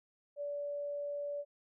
sine tone, 577 Hz, D5, 31 cents flat, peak -36 dBFS, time 0.36-1.45 s, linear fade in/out 50 ms, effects none

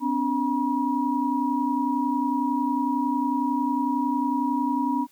sine tone cluster, 255.5 / 286.5 / 961 Hz, C4 / D4 / B5, -41 / -43 / -48 cents, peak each -26 dBFS, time 0-5.07 s, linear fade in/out 50 ms, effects white hiss -60 dBFS RMS until 5.11 s

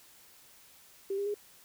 sine tone with pitch steps, 392 / 402.3 / 412.9 Hz, G4 / G4 / G#4, 0 / +45 / -10 cents, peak -30 dBFS, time 1.1-1.343 s, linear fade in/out 5 ms, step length 81 ms, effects white hiss -58 dBFS RMS until 1.64 s

